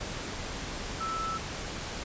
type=tone in noise; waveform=sine; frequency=1318.5 Hz; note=E6; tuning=in tune; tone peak=-31 dBFS; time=1-1.38 s; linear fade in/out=10 ms; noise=pink; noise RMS=-37 dBFS; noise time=0-2.04 s; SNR=+3 dB; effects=resampled to 16000 Hz